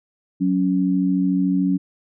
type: tone pair together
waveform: sine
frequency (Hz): 185 / 278.6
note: F#3 / C#4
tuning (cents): 0 / +9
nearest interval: perfect fifth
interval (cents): 709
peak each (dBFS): -19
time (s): 0.4-1.78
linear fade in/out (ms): 20
effects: none